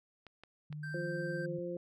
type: clicks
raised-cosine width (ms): 0.3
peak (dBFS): -35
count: 3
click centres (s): 0.267 / 0.436 / 0.727
type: tone with pitch glide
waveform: sine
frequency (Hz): 150.5 to 154.82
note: D3 to D#3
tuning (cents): +43 to -8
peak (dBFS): -40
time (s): 0.7-1.59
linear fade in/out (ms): 5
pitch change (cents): +49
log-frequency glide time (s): 0.89-0.98
type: tone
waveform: triangle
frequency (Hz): 1568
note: G6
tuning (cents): 0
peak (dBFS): -40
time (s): 0.83-1.46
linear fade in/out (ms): 5
type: harmonic tone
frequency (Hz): 174.61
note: F3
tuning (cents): 0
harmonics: 1 / 2 / 3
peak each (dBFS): -43 / -40 / -40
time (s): 0.94-1.77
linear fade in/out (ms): 2
effects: none